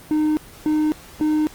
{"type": "tone bursts", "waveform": "triangle", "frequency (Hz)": 306.5, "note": "D#4", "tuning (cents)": -26, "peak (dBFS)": -14, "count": 3, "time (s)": [0.11, 1.47], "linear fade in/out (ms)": 0, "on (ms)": 260, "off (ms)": 290, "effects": ["pink hiss -43 dBFS RMS until 1.54 s", "Opus 24 kbps"]}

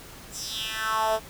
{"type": "tone with high-pass filter sweep", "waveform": "10% pulse", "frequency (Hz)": 220, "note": "A3", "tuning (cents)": 0, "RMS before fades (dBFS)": -28, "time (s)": [0.31, 1.2], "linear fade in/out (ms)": 50, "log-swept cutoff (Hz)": [7600, 520], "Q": 3.6, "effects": ["pink hiss -45 dBFS RMS until 1.29 s"]}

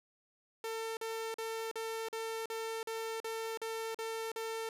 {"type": "tone bursts", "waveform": "sawtooth", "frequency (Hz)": 449.1, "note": "A4", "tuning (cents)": 35, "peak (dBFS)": -33, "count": 11, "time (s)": [0.64, 4.69], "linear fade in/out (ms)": 2, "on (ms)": 330, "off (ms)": 42, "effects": ["resampled to 32000 Hz", "10-bit"]}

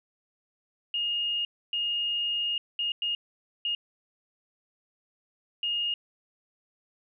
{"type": "tone bursts at uneven times", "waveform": "sine", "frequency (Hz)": 2848, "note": "F7", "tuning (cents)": 33, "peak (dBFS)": -26, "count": 6, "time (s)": [[0.94, 1.45], [1.73, 2.58], [2.79, 2.92], [3.02, 3.15], [3.65, 3.75], [5.63, 5.94]], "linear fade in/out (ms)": 2, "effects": []}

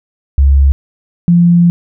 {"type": "tone pair in turn", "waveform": "sine", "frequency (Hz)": [69, 172.87], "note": ["C#2", "F3"], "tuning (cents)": [-7, -17], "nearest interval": "octave + major third", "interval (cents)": 1590, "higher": "second", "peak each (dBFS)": -4, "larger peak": "neither", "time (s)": [[0.38, 0.72], [1.28, 1.7]], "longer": "second", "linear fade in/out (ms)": 0, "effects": []}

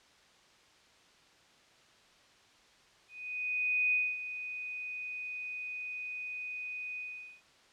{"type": "tone with ADSR envelope", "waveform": "sine", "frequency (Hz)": 2489, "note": "D#7", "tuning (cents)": 0, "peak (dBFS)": -25, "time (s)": [3.08, 7.42], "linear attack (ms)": 850, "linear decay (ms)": 240, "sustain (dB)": -12, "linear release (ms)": 440, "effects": ["white hiss -62 dBFS RMS until 7.72 s", "low-pass 5000 Hz 12 dB/octave"]}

